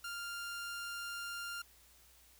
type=tone; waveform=sawtooth; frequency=1396.9 Hz; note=F6; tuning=in tune; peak=-37 dBFS; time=0.04-1.62 s; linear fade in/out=5 ms; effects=added 60 Hz sine -68 dBFS peak until 2.39 s + white hiss -64 dBFS RMS until 2.39 s